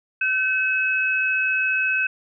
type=tone pair together; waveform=sine; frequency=1529.3 / 2572 Hz; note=G6 / E7; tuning=-43 / -43 cents; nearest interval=major sixth; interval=900 cents; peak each=-22 / -21 dBFS; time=0.21-2.07 s; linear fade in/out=5 ms; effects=none